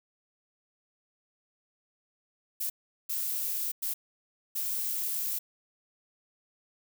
violet noise bursts at uneven times, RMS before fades -32 dBFS, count 4, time 2.6-2.7 / 3.09-3.72 / 3.82-3.94 / 4.55-5.39 s, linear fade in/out 10 ms, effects none

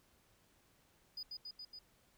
sine tone with echo, 4951 Hz, D#8, 9 cents flat, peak -40 dBFS, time 1.17-1.23 s, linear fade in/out 5 ms, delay 140 ms, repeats 4, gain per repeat -2 dB, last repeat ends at 1.79 s, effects tanh soft clip ceiling -40 dBFS + pink hiss -71 dBFS RMS until 2.17 s

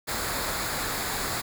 pink noise with comb filter, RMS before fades -30 dBFS, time 0.07-1.42 s, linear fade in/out 20 ms, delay 0.34 ms, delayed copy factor -0.55, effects none

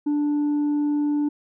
triangle tone with tanh clipping, 293.7 Hz, D4, in tune, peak -20 dBFS, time 0.06-1.29 s, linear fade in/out 10 ms, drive 7 dB, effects none

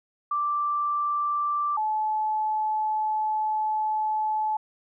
sine tone pair in turn, 1174 / 862.1 Hz, D6 / A5, -1 / -36 cents, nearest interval perfect fourth, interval 535 cents, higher first, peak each -23 dBFS, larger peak neither, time 0.31-1.77 / 1.77-4.57 s, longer second, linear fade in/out 5 ms, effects none

